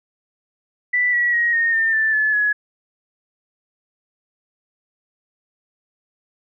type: tone with pitch steps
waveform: sine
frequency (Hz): 1975.5 / 1931.5 / 1888.5 / 1846.4 / 1805.3 / 1765.1 / 1725.7 / 1687.3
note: B6 / B6 / A#6 / A#6 / A6 / A6 / A6 / G#6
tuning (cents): 0 / -39 / +22 / -17 / +44 / +5 / -34 / +27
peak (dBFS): -15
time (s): 0.93-2.53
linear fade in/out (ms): 10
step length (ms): 200
effects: none